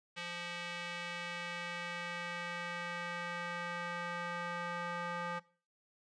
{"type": "tone with band-pass filter sweep", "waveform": "square", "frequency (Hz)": 173.8, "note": "F3", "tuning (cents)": -8, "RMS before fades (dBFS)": -41, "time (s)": [0.16, 5.4], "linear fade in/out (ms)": 20, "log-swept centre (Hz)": [2700, 1300], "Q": 1.4, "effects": ["noise-tail reverb RT60 0.4 s tail -20 dB re dry", "resampled to 22050 Hz"]}